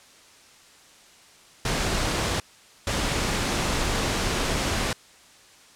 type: noise bursts at uneven times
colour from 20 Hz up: pink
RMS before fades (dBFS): -25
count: 2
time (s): 1.65-2.4 / 2.87-4.93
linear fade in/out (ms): 2
effects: white hiss -52 dBFS RMS until 5.75 s + low-pass 8000 Hz 12 dB/octave